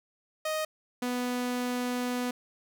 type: tone pair in turn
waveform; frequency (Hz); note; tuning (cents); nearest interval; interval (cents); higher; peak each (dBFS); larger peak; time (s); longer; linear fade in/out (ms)
sawtooth; 623 / 247.2; D#5 / B3; +2 / +2; octave + major third; 1600; first; -25; neither; 0.45-0.65 / 1.02-2.31; second; 5
effects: none